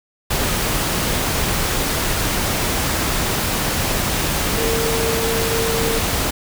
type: tone in noise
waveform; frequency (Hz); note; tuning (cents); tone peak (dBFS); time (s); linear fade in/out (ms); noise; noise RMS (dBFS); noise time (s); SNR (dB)
sine; 454.8; A#4; -43; -21; 4.57-5.99; 10; pink; -20; 0.3-6.31; -4
effects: none

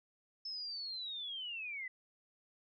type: linear sweep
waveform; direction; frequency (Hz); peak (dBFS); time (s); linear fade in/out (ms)
sine; down; 5274 to 1975.5; -40; 0.45-1.88; 5
effects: none

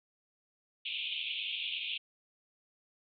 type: band-pass noise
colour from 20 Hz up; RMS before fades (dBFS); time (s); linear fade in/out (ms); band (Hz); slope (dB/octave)
white; -37; 0.85-1.98; 10; 2400 to 3600; 96
effects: MP3 96 kbps

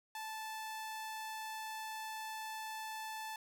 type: tone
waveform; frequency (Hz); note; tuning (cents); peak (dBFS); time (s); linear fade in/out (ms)
sawtooth; 876; A5; -8; -38; 0.15-3.36; 2
effects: none

